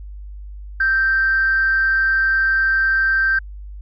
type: tone with frequency modulation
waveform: sine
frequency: 1568 Hz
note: G6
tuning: in tune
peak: -13 dBFS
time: 0.8-3.39 s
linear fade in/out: 5 ms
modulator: 255 Hz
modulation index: 0.22
effects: tanh soft clip ceiling -9 dBFS + added 50 Hz sine -31 dBFS peak until 3.81 s